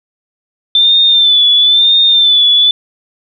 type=tone with vibrato; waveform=sine; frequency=3540 Hz; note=A7; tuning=10 cents sharp; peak=-5 dBFS; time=0.75-2.71 s; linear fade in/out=2 ms; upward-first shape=sine; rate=1 Hz; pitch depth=59 cents each way; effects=none